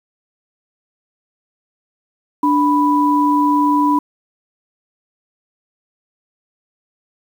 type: tone pair together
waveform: sine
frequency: 293.7 / 987.9 Hz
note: D4 / B5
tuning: 0 / 0 cents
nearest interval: octave + major sixth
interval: 2100 cents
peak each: -14 dBFS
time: 2.43-3.99 s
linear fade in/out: 5 ms
effects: 7-bit